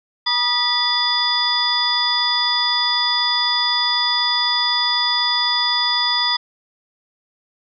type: tone cluster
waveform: sine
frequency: 963 / 1228 / 1953 / 3476 / 4904 Hz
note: B5 / D#6 / B6 / A7 / D#8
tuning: -44 / -23 / -20 / -22 / -26 cents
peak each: -24 / -28 / -25 / -20 / -20 dBFS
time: 0.26-6.37 s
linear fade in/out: 10 ms
effects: none